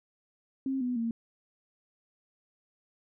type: tone with pitch steps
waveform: sine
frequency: 267.3 / 248 / 230 Hz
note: C4 / B3 / A#3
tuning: +37 / +7 / -23 cents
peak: -28 dBFS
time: 0.66-1.11 s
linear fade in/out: 2 ms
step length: 150 ms
effects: none